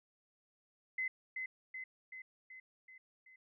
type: tone with echo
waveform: sine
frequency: 2044 Hz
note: C7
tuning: 41 cents flat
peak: -34 dBFS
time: 0.98-1.08 s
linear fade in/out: 5 ms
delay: 380 ms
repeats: 6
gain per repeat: -4 dB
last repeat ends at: 3.36 s
effects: none